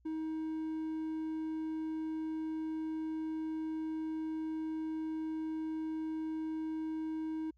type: tone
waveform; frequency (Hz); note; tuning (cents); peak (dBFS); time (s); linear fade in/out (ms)
triangle; 316.2; D#4; +28; -33; 0.05-7.51; 10
effects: added 60 Hz sine -65 dBFS peak until 7.57 s